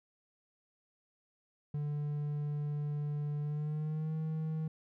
triangle tone with pitch glide, 147.3 to 157.87 Hz, D3 to D#3, +6 to +25 cents, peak -31 dBFS, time 1.74-4.68 s, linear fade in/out 5 ms, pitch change +119 cents, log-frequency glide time 3.41-4.14 s, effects none

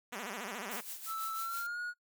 5% pulse tone with vibrato, 218.2 Hz, A3, 14 cents flat, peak -28 dBFS, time 0.12-0.81 s, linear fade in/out 10 ms, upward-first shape sine, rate 14 Hz, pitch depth 230 cents each way
blue noise with tremolo, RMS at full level -42 dBFS, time 0.71-1.67 s, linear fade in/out 5 ms, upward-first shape sine, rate 6.1 Hz, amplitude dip 60%
triangle tone with pitch glide, 1318.5 to 1446.2 Hz, E6 to F#6, 0 to -40 cents, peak -34 dBFS, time 1.06-1.94 s, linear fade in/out 50 ms, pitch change +160 cents, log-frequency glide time 1.35-1.8 s
effects noise-tail reverb RT60 0.1 s tail -21 dB re dry

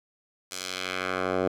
10% pulse tone with band-pass filter sweep, 92.5 Hz, F#2, in tune, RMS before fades -30 dBFS, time 0.51-1.48 s, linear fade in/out 5 ms, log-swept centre 7200 to 550 Hz, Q 1, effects none

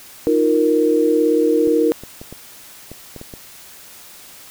sine chord, Eb suspended second, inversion none, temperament equal, 311.1 / 349.2 / 466.2 Hz, Eb4 / F4 / Bb4, 0 / 0 / 0 cents, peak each -17 / -20 / -15 dBFS, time 0.27-1.92 s, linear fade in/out 0 ms
clicks, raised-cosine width 2 ms, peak -20 dBFS, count 8, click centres 1.674 / 2.036 / 2.215 / 2.326 / 2.916 / 3.163 / 3.214 / 3.338 s
effects white hiss -41 dBFS RMS until 4.5 s

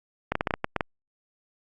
clicks, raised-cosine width 0.5 ms, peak -9 dBFS, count 9, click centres 0.32 / 0.354 / 0.409 / 0.472 / 0.508 / 0.539 / 0.644 / 0.763 / 0.808 s, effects Opus 48 kbps

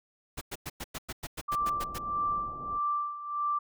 pink noise bursts, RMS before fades -37 dBFS, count 12, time 0.37-1.986 s, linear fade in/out 10 ms, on 43 ms, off 100 ms
sine tone with tremolo, 1174.7 Hz, D6, in tune, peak -26 dBFS, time 1.48-3.59 s, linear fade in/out 10 ms, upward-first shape sine, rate 1.6 Hz, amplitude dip 75%
pink low-pass noise, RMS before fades -46 dBFS, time 1.57-2.8 s, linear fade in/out 50 ms, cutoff 830 Hz, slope 96 dB/octave
effects none

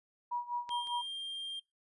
sine tone with tremolo, 964 Hz, B5, 42 cents flat, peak -31 dBFS, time 0.31-1.02 s, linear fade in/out 10 ms, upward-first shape sine, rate 5 Hz, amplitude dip 85%
clicks, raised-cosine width 0.2 ms, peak -30 / -38 dBFS, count 2, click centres 0.692 / 0.872 s
triangle tone, 3193 Hz, G7, 31 cents sharp, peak -36 dBFS, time 0.7-1.6 s, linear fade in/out 10 ms
effects noise-tail reverb RT60 0.2 s tail -21 dB re dry + resampled to 24000 Hz

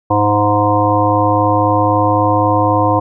harmonic tone, 103.83 Hz, G#2, in tune, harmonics 1 / 3 / 5 / 7 / 9 / 10, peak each -17 / -17 / -17 / -17 / -17 / -17 dBFS, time 0.1-3 s, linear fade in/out 10 ms, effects none

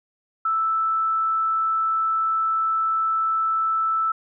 sine tone, 1318.5 Hz, E6, in tune, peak -19 dBFS, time 0.45-4.12 s, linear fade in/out 5 ms, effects none

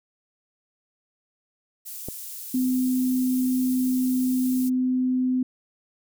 pink high-pass noise, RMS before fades -37 dBFS, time 1.85-4.7 s, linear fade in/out 20 ms, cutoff 11000 Hz, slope 12 dB/octave
click, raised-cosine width 2 ms, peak -19 dBFS, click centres 2.086 s
sine tone, 254.9 Hz, C4, 45 cents flat, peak -20 dBFS, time 2.54-5.43 s, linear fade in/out 5 ms
effects none

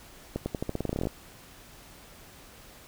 accelerating click train, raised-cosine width 2 ms, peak -16 dBFS, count 16, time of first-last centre 0.36-1.071 s, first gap 100 ms, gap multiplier 0.88, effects pink hiss -51 dBFS RMS until 2.87 s

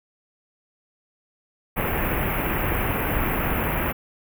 pink band-stop noise, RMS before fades -24 dBFS, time 1.76-3.93 s, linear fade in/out 20 ms, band 2700 to 12000 Hz, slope 48 dB/octave, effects none

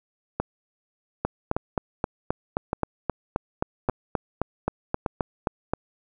two click trains, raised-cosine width 1 ms, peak -10 / -9 dBFS, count 5 / 18, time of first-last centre 0.4-5.062 / 1.25-5.735 s, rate 0.858 / 3.79 Hz, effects none

